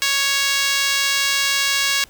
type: tone with high-pass filter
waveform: 5% pulse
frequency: 554.4 Hz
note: C#5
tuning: in tune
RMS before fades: -19 dBFS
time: 0.02-2.04 s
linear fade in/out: 0 ms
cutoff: 1500 Hz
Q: 1.1
effects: pink hiss -49 dBFS RMS until 2.09 s